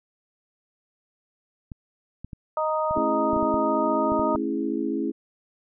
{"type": "clicks", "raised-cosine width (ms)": 5, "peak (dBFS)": -24, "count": 12, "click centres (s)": [1.718, 2.246, 2.332, 2.91, 2.976, 3.332, 3.366, 3.428, 3.542, 4.12, 4.195, 4.351]}
{"type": "harmonic tone", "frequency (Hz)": 311.1, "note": "D#4", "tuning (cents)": 0, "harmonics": [2, 3, 4], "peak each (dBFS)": [-25, -27, -28], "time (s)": [2.57, 4.36], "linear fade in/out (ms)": 2}
{"type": "chord", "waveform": "sine", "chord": "A major seventh", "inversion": "none", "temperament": "equal with one note detuned", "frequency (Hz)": [220, 273.7, 329.6, 415.3], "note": ["A3", "C#4", "E4", "G#4"], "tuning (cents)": [0, -22, 0, 0], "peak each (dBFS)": [-31, -28, -28, -32], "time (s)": [2.95, 5.12], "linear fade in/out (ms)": 20}
{"effects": []}